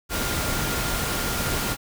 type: tone in noise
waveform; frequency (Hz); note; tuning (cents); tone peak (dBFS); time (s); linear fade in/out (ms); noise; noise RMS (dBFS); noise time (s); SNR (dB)
sine; 1404; F6; +9; -34; 0.09-1.77; 50; pink; -26; 0.09-1.77; -11
effects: none